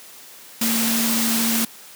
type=tone in noise; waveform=sine; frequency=228.3 Hz; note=A#3; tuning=36 cents flat; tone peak=-21 dBFS; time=0.61-1.65 s; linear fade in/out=5 ms; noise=white; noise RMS=-22 dBFS; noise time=0.61-1.65 s; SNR=-2 dB; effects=white hiss -43 dBFS RMS until 1.95 s + high-pass 150 Hz 12 dB/octave